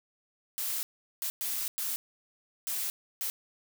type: noise bursts at uneven times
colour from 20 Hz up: blue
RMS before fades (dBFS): -33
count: 6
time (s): 0.58-0.83 / 1.22-1.3 / 1.41-1.68 / 1.78-1.96 / 2.67-2.9 / 3.21-3.3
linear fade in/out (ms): 0
effects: none